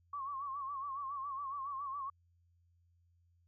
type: tone with vibrato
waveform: sine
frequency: 1108 Hz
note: C#6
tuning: 1 cent flat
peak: -38 dBFS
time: 0.13-2.1 s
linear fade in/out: 5 ms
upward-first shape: sine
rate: 7.2 Hz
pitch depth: 83 cents each way
effects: added 86 Hz sine -68 dBFS peak until 3.47 s